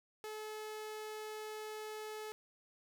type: tone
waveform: sawtooth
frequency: 430 Hz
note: A4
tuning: 40 cents flat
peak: -39 dBFS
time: 0.24-2.32 s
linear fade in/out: 0 ms
effects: none